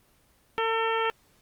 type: harmonic tone with a mistuned harmonic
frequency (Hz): 451.5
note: A4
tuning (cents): +45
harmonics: 1 / 2 / 3 / 4 / 5 / 6 / 7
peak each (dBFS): -28 / -29 / -30 / -34 / -36 / -35 / -37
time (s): 0.58-1.1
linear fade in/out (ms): 0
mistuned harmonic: 3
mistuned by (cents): -17
effects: pink hiss -63 dBFS RMS until 1.41 s + Opus 24 kbps